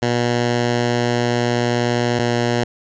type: tone pair in turn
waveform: 10% pulse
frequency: 120.5 / 119.81 Hz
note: B2 / A#2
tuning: -42 / +48 cents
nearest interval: unison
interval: 10 cents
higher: first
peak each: -8 dBFS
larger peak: neither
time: 0.02-2.19 / 2.19-2.64 s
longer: first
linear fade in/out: 5 ms
effects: resampled to 16000 Hz